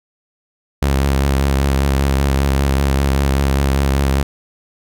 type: tone with vibrato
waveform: sawtooth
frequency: 68.5 Hz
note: C#2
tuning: 20 cents flat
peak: -9 dBFS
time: 0.82-4.23 s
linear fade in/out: 5 ms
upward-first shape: sine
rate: 5.1 Hz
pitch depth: 36 cents each way
effects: none